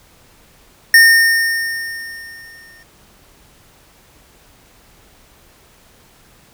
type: tone with exponential decay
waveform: square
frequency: 1827 Hz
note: A#6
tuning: 35 cents flat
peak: -4 dBFS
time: 0.94-2.83 s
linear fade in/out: 2 ms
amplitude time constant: 410 ms
effects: pink hiss -49 dBFS RMS until 6.53 s